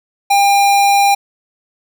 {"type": "tone", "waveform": "square", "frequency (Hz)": 801, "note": "G5", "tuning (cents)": 37, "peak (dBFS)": -9, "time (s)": [0.3, 1.15], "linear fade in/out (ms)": 10, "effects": []}